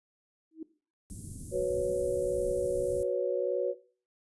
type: tone with exponential growth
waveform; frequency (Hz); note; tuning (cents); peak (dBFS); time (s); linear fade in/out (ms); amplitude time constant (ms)
sine; 320; D#4; +49; -33; 0.51-0.63; 5; 26
type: band-stop noise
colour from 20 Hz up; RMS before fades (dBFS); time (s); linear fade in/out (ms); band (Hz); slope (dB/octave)
pink; -42; 1.1-3.03; 0; 270 to 8600; 24
type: chord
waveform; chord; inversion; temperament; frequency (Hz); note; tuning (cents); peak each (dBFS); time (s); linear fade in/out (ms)
sine; F# suspended fourth; none; just; 370 / 493.3 / 555; F#4 / B4 / C#5; 0 / -2 / +2; -31; 1.51-3.75; 50
effects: noise-tail reverb RT60 0.4 s tail -17 dB re dry + resampled to 24000 Hz